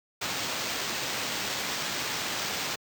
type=noise with sample-and-hold; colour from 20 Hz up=white; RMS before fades=-32 dBFS; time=0.21-2.76 s; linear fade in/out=10 ms; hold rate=11025 Hz; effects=high-pass 100 Hz 12 dB/octave